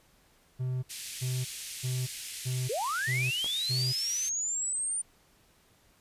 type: tone bursts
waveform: triangle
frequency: 127.8 Hz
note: C3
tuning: 40 cents flat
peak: -27 dBFS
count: 6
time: 0.59-3.93 s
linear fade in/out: 20 ms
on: 240 ms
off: 380 ms
type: band-pass noise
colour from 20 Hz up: white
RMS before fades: -41 dBFS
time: 0.89-4.3 s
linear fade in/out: 20 ms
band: 2100 to 11000 Hz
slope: 24 dB/octave
type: linear sweep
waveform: sine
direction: up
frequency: 379.1 to 9160 Hz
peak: -29 dBFS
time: 2.69-5.02 s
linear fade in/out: 10 ms
type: clicks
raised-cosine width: 1 ms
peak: -28 / -34 dBFS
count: 2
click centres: 3.444 / 3.462 s
effects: pink hiss -64 dBFS RMS until 6 s + resampled to 32000 Hz